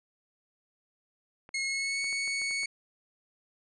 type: clicks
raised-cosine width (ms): 0.5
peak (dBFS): -34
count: 7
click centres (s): 1.491 / 2.043 / 2.128 / 2.277 / 2.417 / 2.51 / 2.633
type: tone with pitch glide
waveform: sawtooth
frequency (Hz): 2166 to 2219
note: C#7 to C#7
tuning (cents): -41 to +1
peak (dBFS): -26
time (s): 1.54-2.66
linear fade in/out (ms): 5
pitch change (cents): +42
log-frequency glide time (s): 1.65-2.01
effects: resampled to 22050 Hz